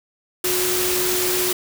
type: tone in noise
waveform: sine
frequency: 363.6 Hz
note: F#4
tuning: 30 cents flat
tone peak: -23 dBFS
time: 0.44-1.53 s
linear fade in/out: 5 ms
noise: white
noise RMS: -22 dBFS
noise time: 0.44-1.53 s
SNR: -4 dB
effects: none